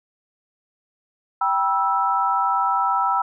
sine chord, E minor, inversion first, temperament equal with one note detuned, 784 / 970.2 / 1318.5 Hz, G5 / B5 / E6, 0 / -31 / 0 cents, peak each -23 / -22 / -21 dBFS, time 1.41-3.22 s, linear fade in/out 5 ms, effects none

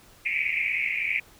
pink band-pass noise, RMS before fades -27 dBFS, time 0.25-1.2 s, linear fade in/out 5 ms, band 2100 to 2500 Hz, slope 96 dB/octave, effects pink hiss -54 dBFS RMS until 1.39 s

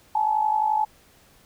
sine tone with amplitude modulation, 860 Hz, A5, 40 cents flat, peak -16 dBFS, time 0.15-0.85 s, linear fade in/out 5 ms, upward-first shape sine, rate 51.5 Hz, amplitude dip 70%, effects pink hiss -56 dBFS RMS until 1.45 s

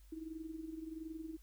sine tone with amplitude modulation, 320 Hz, D#4, 49 cents sharp, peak -40 dBFS, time 0.12-1.37 s, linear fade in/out 5 ms, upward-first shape sine, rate 21.4 Hz, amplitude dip 70%, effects added 50 Hz sine -57 dBFS peak until 1.42 s + white hiss -71 dBFS RMS until 1.42 s

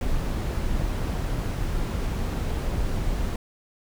brown noise, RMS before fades -26 dBFS, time 0.01-3.36 s, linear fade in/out 2 ms, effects none

